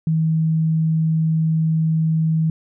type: tone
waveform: sine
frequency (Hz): 160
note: D#3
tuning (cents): +49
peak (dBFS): -15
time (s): 0.07-2.5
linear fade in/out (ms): 2
effects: none